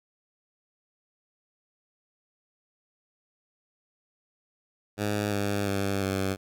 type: tone with pitch steps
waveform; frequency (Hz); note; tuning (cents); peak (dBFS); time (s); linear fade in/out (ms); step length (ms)
10% pulse; 103.83 / 101.28 / 98.8 / 96.37; G#2 / G#2 / G2 / G2; 0 / -43 / +14 / -29; -18; 4.97-6.37; 50; 350
effects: none